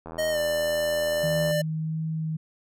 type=click train; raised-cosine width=1 ms; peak=-24 dBFS; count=120; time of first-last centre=0.06-1.511 s; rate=82 Hz
type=tone with pitch glide; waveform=square; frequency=622.3 to 594.9 Hz; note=D#5 to D5; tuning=0 to +22 cents; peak=-24 dBFS; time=0.18-1.62 s; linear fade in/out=10 ms; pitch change=-78 cents; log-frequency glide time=0.3-0.38 s
type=tone with vibrato; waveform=sine; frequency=158.6 Hz; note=D#3; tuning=33 cents sharp; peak=-26 dBFS; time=1.23-2.37 s; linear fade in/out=10 ms; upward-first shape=sine; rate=1.5 Hz; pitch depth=9 cents each way
effects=none